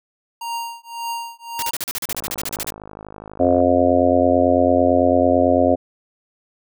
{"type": "tone with tremolo", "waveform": "square", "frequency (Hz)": 932.3, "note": "A#5", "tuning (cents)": 0, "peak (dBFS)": -23, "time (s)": [0.41, 1.71], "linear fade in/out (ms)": 5, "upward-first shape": "triangle", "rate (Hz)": 1.8, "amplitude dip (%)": 100}
{"type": "noise bursts", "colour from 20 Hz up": "white", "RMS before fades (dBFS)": -25, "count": 16, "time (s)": [1.59, 2.703], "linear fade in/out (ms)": 0, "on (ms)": 33, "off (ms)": 39}
{"type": "click train", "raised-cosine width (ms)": 1, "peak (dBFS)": -21, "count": 80, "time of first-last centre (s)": [2.09, 3.603], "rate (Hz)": 52.2}
{"type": "harmonic tone", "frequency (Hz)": 89, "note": "F2", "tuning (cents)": 33, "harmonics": [1, 3, 4, 5, 6, 7, 8], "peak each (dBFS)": [-27, -18, -24, -24, -19, -18, -21], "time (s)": [3.39, 5.76], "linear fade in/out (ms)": 20}
{"effects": []}